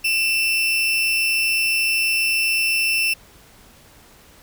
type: tone with amplitude modulation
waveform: 35% pulse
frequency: 2678 Hz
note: E7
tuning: 27 cents sharp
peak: -14 dBFS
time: 0.04-3.14 s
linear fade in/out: 10 ms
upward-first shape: sine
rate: 253 Hz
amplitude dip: 40%
effects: pink hiss -49 dBFS RMS until 4.42 s